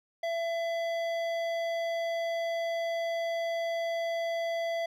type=tone with hard clipping; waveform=sine; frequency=670 Hz; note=E5; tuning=28 cents sharp; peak=-31 dBFS; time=0.23-4.86 s; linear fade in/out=5 ms; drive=12 dB; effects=none